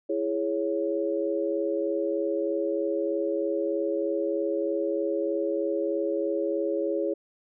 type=chord; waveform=sine; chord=C# minor; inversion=first; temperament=just; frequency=332.6 / 415.8 / 554.4 Hz; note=E4 / G#4 / C#5; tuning=+16 / +2 / 0 cents; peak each=-29 dBFS; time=0.09-7.14 s; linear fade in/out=10 ms; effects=none